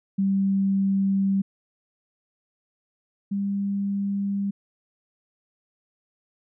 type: tone pair in turn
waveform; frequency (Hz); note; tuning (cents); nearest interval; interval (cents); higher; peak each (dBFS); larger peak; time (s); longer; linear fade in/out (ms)
sine; 195.1 / 199.2; G3 / G3; -8 / +28; unison; 36; second; -19 / -23; first; 0.18-1.42 / 3.31-4.51; first; 10
effects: none